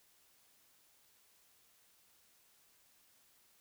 silence, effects white hiss -69 dBFS RMS until 3.6 s

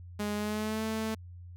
sawtooth tone with pitch glide, 207.7 to 220.1 Hz, G#3 to A3, 0 to +1 cents, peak -27 dBFS, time 0.19-1.15 s, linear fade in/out 10 ms, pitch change +101 cents, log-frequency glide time 0.35-0.83 s, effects added 88 Hz sine -44 dBFS peak until 1.56 s

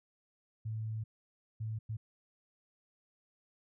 sine tone bursts at uneven times, 110 Hz, A2, in tune, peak -35 dBFS, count 3, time 0.65-1.04 / 1.6-1.79 / 1.89-1.97 s, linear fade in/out 10 ms, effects none

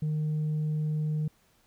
sine tone, 153.3 Hz, D#3, 25 cents flat, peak -24 dBFS, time 0.02-1.28 s, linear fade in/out 5 ms, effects tanh soft clip ceiling -25 dBFS + pink hiss -66 dBFS RMS until 1.66 s

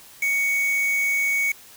triangle tone with quantisation, 2231 Hz, C#7, 11 cents sharp, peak -18 dBFS, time 0.22-1.52 s, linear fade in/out 5 ms, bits 5, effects white hiss -47 dBFS RMS until 1.76 s

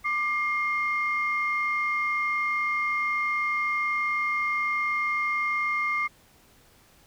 sine tone pair together, 1187.3 / 2126 Hz, D6 / C7, +19 / +27 cents, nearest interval minor seventh, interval 1008 cents, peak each -27 / -25 dBFS, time 0.04-6.08 s, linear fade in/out 20 ms, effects tanh soft clip ceiling -17 dBFS + pink hiss -58 dBFS RMS until 7.06 s

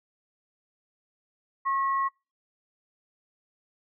sine tone pair together, 1086.2 / 1930 Hz, C#6 / B6, -36 / -40 cents, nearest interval minor seventh, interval 996 cents, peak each -24 / -36 dBFS, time 1.65-2.09 s, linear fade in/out 20 ms, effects noise-tail reverb RT60 0.3 s tail -26 dB re dry

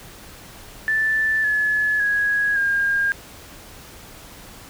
sine tone with pitch steps, 1760 / 1709.9 / 1661.2 / 1613.9 Hz, A6 / A6 / G#6 / G6, 0 / -50 / 0 / +50 cents, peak -17 dBFS, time 0.88-3.12 s, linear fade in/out 0 ms, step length 560 ms, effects pink hiss -42 dBFS RMS until 4.69 s

